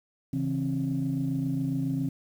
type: tone cluster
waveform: sine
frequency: 136.5 / 163.8 / 267.5 Hz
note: C#3 / E3 / C4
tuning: -26 / -11 / +38 cents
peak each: -30 / -31 / -28 dBFS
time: 0.33-2.09 s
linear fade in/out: 5 ms
effects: tanh soft clip ceiling -19 dBFS + 9-bit